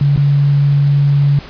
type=tone with dropouts; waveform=sine; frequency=142.1 Hz; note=C#3; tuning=43 cents sharp; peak=-8 dBFS; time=0.01-1.39 s; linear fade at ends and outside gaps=2 ms; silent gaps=0.162-0.175 s; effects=pink hiss -34 dBFS RMS until 1.49 s + resampled to 11025 Hz